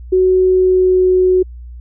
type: tone with pitch glide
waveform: sine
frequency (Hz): 371.5 to 368.9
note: F#4 to F#4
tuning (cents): +7 to -5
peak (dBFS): -8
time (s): 0.12-1.43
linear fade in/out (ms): 10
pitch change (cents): -12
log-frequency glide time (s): 0.46-1.08
effects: added 60 Hz sine -29 dBFS peak until 1.8 s